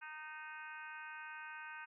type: harmonic tone with a mistuned harmonic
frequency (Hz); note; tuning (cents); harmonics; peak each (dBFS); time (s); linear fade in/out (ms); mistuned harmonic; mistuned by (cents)
308.4; D#4; -15; 3 / 4 / 5 / 6 / 7 / 8 / 9; -53 / -56 / -49 / -57 / -60 / -55 / -63; 0.01-1.86; 20; 8; +24
effects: none